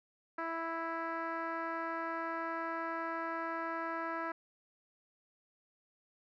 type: tone with low-pass filter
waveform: 10% pulse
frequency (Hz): 329.6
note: E4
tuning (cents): 0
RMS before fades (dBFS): -38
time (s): 0.38-4.32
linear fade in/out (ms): 5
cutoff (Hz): 1500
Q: 1.7
effects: none